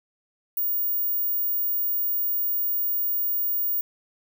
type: tone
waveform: sine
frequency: 15440 Hz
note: B9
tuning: 40 cents flat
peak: -22 dBFS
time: 0.57-3.81 s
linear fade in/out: 2 ms
effects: none